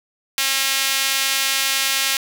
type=tone with high-pass filter; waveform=sawtooth; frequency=270.4 Hz; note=C#4; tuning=43 cents flat; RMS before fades=-20 dBFS; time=0.38-2.17 s; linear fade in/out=0 ms; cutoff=2600 Hz; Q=0.89; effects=7-bit